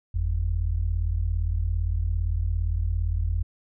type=tone pair together; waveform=sine; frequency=47.24 / 84.8 Hz; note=F#1 / E2; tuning=+37 / +50 cents; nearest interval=minor seventh; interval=1013 cents; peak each=-25 dBFS; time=0.14-3.43 s; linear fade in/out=10 ms; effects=none